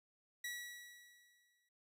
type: tone with exponential decay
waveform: sawtooth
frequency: 1935 Hz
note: B6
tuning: 36 cents flat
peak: -37 dBFS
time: 0.44-1.69 s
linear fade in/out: 5 ms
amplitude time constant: 270 ms
effects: none